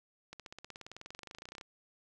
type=accelerating click train; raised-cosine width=0.2 ms; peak=-29 dBFS; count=29; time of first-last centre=0.33-1.611 s; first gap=67 ms; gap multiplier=0.97; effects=none